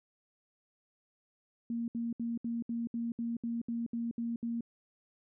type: tone bursts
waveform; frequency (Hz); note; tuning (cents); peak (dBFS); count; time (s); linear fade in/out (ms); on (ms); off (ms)
sine; 233.3; A#3; +2; -32; 12; 1.7-4.608; 2; 180; 68
effects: none